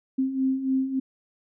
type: beating tone pair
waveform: sine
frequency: 261.6 / 265.1 Hz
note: C4 / C4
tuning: 0 / +23 cents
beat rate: 3.5 Hz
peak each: -29 / -23 dBFS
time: 0.18-1 s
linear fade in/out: 10 ms
effects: none